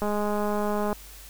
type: click train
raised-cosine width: 1 ms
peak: -15 dBFS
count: 190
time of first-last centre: 0.02-0.929 s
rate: 208 Hz
effects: added 50 Hz sine -46 dBFS peak until 1.29 s + white hiss -47 dBFS RMS until 1.29 s